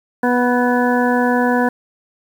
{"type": "harmonic tone with a mistuned harmonic", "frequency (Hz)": 245.8, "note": "B3", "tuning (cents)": -8, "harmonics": [1, 2, 3, 4, 6, 7], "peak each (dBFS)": [-16, -19, -21, -22, -24, -24], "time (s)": [0.23, 1.69], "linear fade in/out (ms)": 5, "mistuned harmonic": 6, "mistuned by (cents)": 19, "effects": ["7-bit"]}